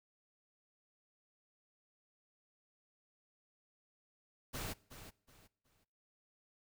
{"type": "noise with echo", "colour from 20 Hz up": "pink", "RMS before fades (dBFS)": -42, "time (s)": [4.53, 4.74], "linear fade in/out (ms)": 20, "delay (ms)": 370, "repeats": 3, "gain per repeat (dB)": -11, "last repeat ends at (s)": 5.85, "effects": ["noise-tail reverb RT60 0.7 s tail -23 dB re dry"]}